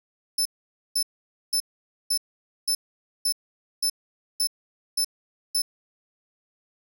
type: tone bursts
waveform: 25% pulse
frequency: 5274 Hz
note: E8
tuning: in tune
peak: -16 dBFS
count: 10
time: 0.38-5.62 s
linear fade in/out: 5 ms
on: 74 ms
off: 500 ms
effects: none